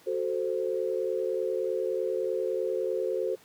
sine chord, F# diminished, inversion none, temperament equal, 370 / 440 / 523.3 Hz, F#4 / A4 / C5, 0 / 0 / 0 cents, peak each -31 dBFS, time 0.06-3.36 s, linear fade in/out 20 ms, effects pink hiss -57 dBFS RMS until 3.44 s + high-pass 150 Hz 12 dB/octave

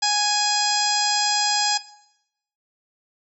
harmonic tone, 830.6 Hz, G#5, in tune, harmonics 1 / 2 / 3 / 4 / 5 / 6 / 7 / 8 / 9, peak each -23 / -29 / -32 / -30 / -30 / -21 / -33 / -32 / -28 dBFS, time 0.02-1.78 s, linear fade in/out 10 ms, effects noise-tail reverb RT60 0.8 s tail -17 dB re dry

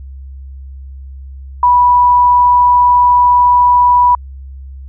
sine tone, 981 Hz, B5, 12 cents flat, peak -5 dBFS, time 1.63-4.15 s, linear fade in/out 2 ms, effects added 67 Hz sine -27 dBFS peak until 4.88 s

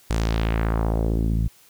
sawtooth tone with low-pass filter sweep, 55.5 Hz, A1, 16 cents sharp, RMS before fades -22 dBFS, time 0.1-1.48 s, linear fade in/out 5 ms, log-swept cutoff 9000 to 140 Hz, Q 1.5, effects white hiss -54 dBFS RMS until 1.69 s

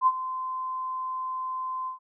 sine tone with ADSR envelope, 1033 Hz, C6, 22 cents flat, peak -15 dBFS, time 0.01-1.99 s, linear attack 57 ms, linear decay 47 ms, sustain -14 dB, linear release 120 ms, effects none

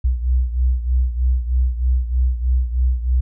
sine beating tone pair, 61.74 / 64.94 Hz, B1 / C2, 0 / -12 cents, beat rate 3.2 Hz, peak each -16 / -21 dBFS, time 0.04-3.21 s, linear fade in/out 10 ms, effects none

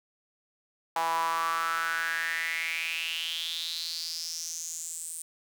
sawtooth tone with high-pass filter sweep, 164.81 Hz, E3, in tune, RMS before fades -32 dBFS, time 0.96-5.22 s, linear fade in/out 2 ms, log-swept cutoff 870 to 8900 Hz, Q 6.5, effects none

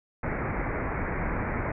pink low-pass noise, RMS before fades -30 dBFS, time 0.23-1.72 s, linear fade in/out 5 ms, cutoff 2300 Hz, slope 96 dB/octave, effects none

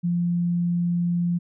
sine tone, 173.6 Hz, F3, 10 cents flat, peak -20 dBFS, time 0.03-1.39 s, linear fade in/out 20 ms, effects none

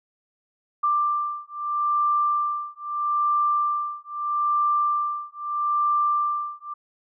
sine beating tone pair, 1182 / 1182.78 Hz, D6 / D6, +11 / +12 cents, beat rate 0.78 Hz, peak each -24 dBFS, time 0.83-6.74 s, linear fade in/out 10 ms, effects none

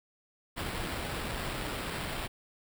pink noise with sample-and-hold, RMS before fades -36 dBFS, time 0.56-2.28 s, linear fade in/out 20 ms, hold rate 6300 Hz, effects none

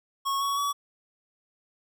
square tone with pitch steps, 1099 / 1117.6 / 1136.4 Hz, C#6 / C#6 / C#6, -15 / +14 / +43 cents, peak -26 dBFS, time 0.25-0.73 s, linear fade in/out 20 ms, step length 160 ms, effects none

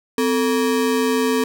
square ring-modulated tone, 350 Hz, F4, 4 cents sharp, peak -14 dBFS, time 0.18-1.44 s, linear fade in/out 2 ms, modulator 93.4 Hz, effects 8-bit

